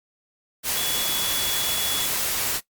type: tone in noise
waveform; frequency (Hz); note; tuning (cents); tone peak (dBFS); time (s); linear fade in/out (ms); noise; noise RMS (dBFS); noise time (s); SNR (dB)
sine; 3395; G#7; +37; -28; 0.74-2.09; 50; white; -25; 0.63-2.61; -6
effects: noise-tail reverb RT60 0.1 s tail -17 dB re dry + Opus 48 kbps